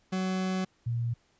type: tone pair in turn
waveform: 40% pulse / sine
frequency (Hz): 187 / 117.8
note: F#3 / A#2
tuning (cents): +19 / +19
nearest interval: minor sixth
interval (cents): 800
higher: first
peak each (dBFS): -27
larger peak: neither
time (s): 0.12-0.65 / 0.86-1.14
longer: first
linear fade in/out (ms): 10
effects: pink hiss -68 dBFS RMS until 1.39 s + resampled to 16000 Hz